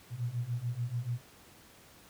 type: beating tone pair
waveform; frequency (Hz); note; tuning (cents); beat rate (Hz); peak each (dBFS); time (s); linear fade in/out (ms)
sine; 116.9 / 123.8; A#2 / B2; +5 / +5; 6.9; -36 / -34; 0.1-1.21; 50
effects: pink hiss -57 dBFS RMS until 2.09 s + high-pass 60 Hz 12 dB/octave